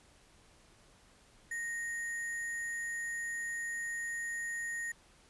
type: tone with sample-and-hold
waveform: sine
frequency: 1864.7 Hz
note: A#6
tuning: in tune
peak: -35 dBFS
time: 1.51-4.92 s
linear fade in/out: 5 ms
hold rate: 8820 Hz
effects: pink hiss -63 dBFS RMS until 5.29 s + resampled to 24000 Hz